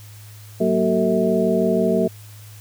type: tone cluster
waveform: sine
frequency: 186.5 / 232.5 / 378 / 450.6 / 647 Hz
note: F#3 / A#3 / F#4 / A4 / E5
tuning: +14 / -4 / +37 / +41 / -32 cents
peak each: -22 dBFS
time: 0.6-2.08 s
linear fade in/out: 10 ms
effects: added 105 Hz sine -39 dBFS peak until 2.6 s + white hiss -47 dBFS RMS until 2.6 s